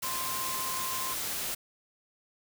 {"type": "tone in noise", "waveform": "sine", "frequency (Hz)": 1046.5, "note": "C6", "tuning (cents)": 0, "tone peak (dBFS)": -36, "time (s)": [0.03, 1.14], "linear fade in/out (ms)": 10, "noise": "white", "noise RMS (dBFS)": -34, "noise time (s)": [0.02, 1.55], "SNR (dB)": -5, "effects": []}